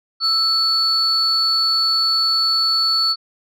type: tone pair together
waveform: sine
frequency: 1318.5 / 4435 Hz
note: E6 / C#8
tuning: 0 / 0 cents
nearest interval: octave + major sixth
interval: 2100 cents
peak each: -23 / -14 dBFS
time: 0.2-3.16 s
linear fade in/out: 50 ms
effects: tanh soft clip ceiling -9 dBFS